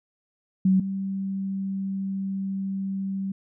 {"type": "tone pair in turn", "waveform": "sine", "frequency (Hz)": [189.1, 193.86], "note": ["F#3", "G3"], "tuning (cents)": [38, -19], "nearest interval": "unison", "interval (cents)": 43, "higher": "second", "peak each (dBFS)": [-16, -26], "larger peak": "first", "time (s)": [[0.65, 0.8], [0.8, 3.32]], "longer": "second", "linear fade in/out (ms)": 5, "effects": []}